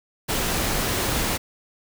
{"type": "noise", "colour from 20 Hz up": "pink", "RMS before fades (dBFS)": -24, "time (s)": [0.28, 1.38], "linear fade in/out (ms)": 20, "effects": []}